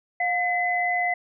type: tone pair together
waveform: sine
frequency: 712.1 / 2024 Hz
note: F5 / B6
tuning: +33 / +42 cents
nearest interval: octave + tritone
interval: 1809 cents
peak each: -24 dBFS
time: 0.2-1.14 s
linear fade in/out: 5 ms
effects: none